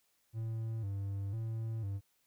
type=tone with vibrato; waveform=triangle; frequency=105.4 Hz; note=G#2; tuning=26 cents sharp; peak=-33 dBFS; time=0.33-2.01 s; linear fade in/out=50 ms; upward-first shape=square; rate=1 Hz; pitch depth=110 cents each way; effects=white hiss -75 dBFS RMS until 2.26 s